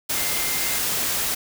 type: tone in noise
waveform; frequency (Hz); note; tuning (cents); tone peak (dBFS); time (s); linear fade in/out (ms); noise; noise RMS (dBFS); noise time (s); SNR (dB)
sine; 2093; C7; 0; -33; 0.15-0.79; 10; white; -24; 0.09-1.35; -12
effects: none